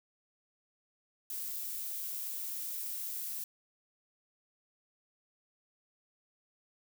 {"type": "noise", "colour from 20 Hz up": "violet", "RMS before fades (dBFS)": -39, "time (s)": [1.3, 3.44], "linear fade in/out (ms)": 2, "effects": []}